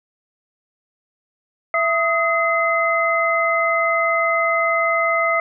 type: tone cluster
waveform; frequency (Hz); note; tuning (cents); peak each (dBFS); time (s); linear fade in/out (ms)
sine; 665 / 1261 / 2056; E5 / D#6 / C7; +15 / +23 / -31; -20; 1.74-5.4; 2
effects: none